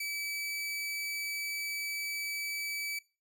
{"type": "tone", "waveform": "sawtooth", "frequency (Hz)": 2299, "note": "D7", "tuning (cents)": -37, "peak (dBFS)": -31, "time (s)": [0, 2.99], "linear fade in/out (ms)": 5, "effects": ["noise-tail reverb RT60 0.3 s tail -21 dB re dry"]}